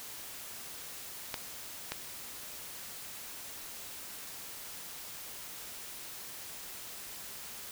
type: clicks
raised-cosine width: 0.2 ms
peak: -16 dBFS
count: 2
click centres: 1.342 / 1.92 s
effects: white hiss -45 dBFS RMS until 7.71 s